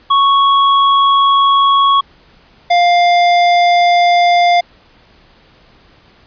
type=tone pair in turn; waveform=square; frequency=1108.7 / 700 Hz; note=C#6 / F5; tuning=0 / +4 cents; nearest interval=minor sixth; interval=796 cents; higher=first; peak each=-8 dBFS; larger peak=neither; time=0.1-2.01 / 2.7-4.61 s; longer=neither; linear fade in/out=10 ms; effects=pink hiss -47 dBFS RMS until 6.26 s + resampled to 11025 Hz